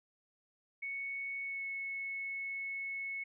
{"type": "tone with pitch glide", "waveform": "sine", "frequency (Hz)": [2217, 2199], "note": ["C#7", "C#7"], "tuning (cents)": [0, -14], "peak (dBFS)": -37, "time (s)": [0.82, 3.24], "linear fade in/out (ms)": 10, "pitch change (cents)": -14, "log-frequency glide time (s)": [1.43, 1.64], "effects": []}